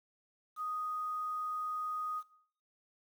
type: tone with quantisation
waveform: sine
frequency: 1244.5 Hz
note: D#6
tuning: in tune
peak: -35 dBFS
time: 0.56-2.23 s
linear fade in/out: 50 ms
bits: 10
effects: noise-tail reverb RT60 0.6 s tail -18 dB re dry